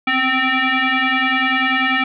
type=tone with frequency modulation; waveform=sine; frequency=254.9 Hz; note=C4; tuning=45 cents flat; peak=-14 dBFS; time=0.07-2.04 s; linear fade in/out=5 ms; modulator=520 Hz; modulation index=4.9; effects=none